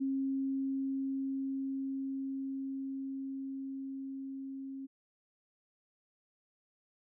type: tone with level ramp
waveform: sine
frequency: 270 Hz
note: C#4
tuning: 45 cents flat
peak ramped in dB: -30 to -40 dBFS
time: 0-4.87 s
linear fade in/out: 20 ms
effects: none